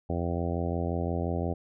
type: harmonic tone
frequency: 85.7 Hz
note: F2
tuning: 32 cents flat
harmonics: 1 / 2 / 3 / 4 / 5 / 6 / 7 / 8 / 9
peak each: -31 / -34 / -36 / -37 / -38 / -39 / -39 / -40 / -41 dBFS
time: 0.09-1.54 s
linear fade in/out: 10 ms
effects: none